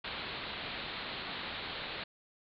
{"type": "low-pass noise", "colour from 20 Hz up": "white", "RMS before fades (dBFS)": -41, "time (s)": [0.04, 2.04], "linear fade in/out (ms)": 5, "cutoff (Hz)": 4300, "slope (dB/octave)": 96, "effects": []}